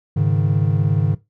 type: chord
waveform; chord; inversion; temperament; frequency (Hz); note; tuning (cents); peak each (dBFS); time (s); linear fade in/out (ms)
triangle; Ab suspended fourth; none; equal; 103.83 / 138.59 / 155.56; Ab2 / Db3 / Eb3; 0 / 0 / 0; -17; 0.16-1.15; 10
effects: noise-tail reverb RT60 0.2 s tail -17 dB re dry